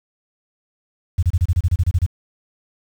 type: tone bursts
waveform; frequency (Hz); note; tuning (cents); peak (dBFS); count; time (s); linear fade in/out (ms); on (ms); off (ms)
sine; 87.31; F2; 0; -12; 12; 1.18-2.064; 10; 48; 28
effects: 7-bit